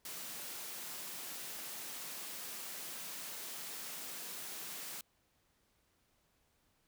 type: high-pass noise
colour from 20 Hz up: white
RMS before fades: -45 dBFS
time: 0.05-5.01 s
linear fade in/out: 2 ms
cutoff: 140 Hz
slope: 48 dB/octave
effects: pink hiss -75 dBFS RMS until 6.87 s